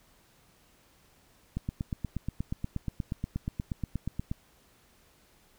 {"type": "click train", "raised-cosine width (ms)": 5, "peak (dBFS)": -19, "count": 24, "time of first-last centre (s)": [1.57, 4.315], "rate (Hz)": 8.38, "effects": ["pink hiss -63 dBFS RMS until 5.58 s"]}